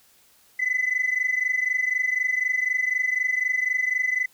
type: tone pair together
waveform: sine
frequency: 2000 / 2024 Hz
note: B6 / B6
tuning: +21 / +42 cents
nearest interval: unison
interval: 21 cents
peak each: -23 dBFS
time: 0.59-4.26 s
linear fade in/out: 10 ms
effects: tanh soft clip ceiling -16 dBFS + white hiss -58 dBFS RMS until 4.33 s